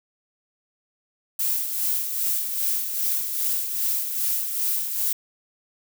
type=noise with tremolo; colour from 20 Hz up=violet; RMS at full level=-23 dBFS; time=1.39-5.13 s; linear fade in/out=5 ms; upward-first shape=sine; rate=2.5 Hz; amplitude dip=50%; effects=none